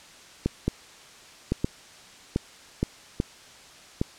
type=two click trains; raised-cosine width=3 ms; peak=-10 / -10 dBFS; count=4 / 4; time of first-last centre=0.68-3.201 / 0.46-4.015 s; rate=1.19 / 0.844 Hz; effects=white hiss -49 dBFS RMS until 4.18 s + low-pass 7000 Hz 12 dB/octave